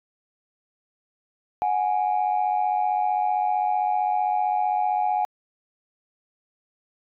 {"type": "tone pair together", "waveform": "sine", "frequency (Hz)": [735.1, 830.6], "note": ["F#5", "G#5"], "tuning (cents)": [-11, 0], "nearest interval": "major second", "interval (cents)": 211, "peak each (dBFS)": -22, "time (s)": [1.62, 5.25], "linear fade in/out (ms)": 0, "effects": ["tanh soft clip ceiling -15 dBFS"]}